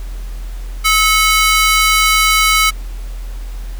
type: ring-modulated tone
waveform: sawtooth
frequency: 1743 Hz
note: A6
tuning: 17 cents flat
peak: -3 dBFS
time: 0.84-2.71 s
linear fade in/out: 20 ms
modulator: 454 Hz
effects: added 42 Hz sine -22 dBFS peak until 3.79 s + pink hiss -41 dBFS RMS until 3.79 s